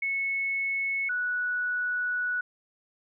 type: tone pair in turn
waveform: sine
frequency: 2200 / 1473 Hz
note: C#7 / F#6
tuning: -14 / -8 cents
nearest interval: perfect fifth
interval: 694 cents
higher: first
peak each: -26 dBFS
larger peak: neither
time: 0.02-1.09 / 1.09-2.41 s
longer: second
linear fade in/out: 5 ms
effects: none